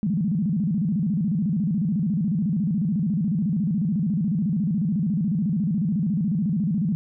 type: tone with vibrato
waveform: sine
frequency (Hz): 183.8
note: F#3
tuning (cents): -11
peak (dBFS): -20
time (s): 0.03-6.95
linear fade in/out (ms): 0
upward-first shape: square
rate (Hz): 14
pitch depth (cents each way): 240
effects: none